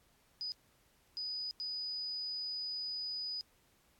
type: tone bursts at uneven times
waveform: sine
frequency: 4970 Hz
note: D#8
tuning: 3 cents flat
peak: -37 dBFS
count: 3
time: 0.41-0.52 / 1.17-1.51 / 1.6-3.41 s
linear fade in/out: 0 ms
effects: pink hiss -70 dBFS RMS until 3.99 s + AAC 64 kbps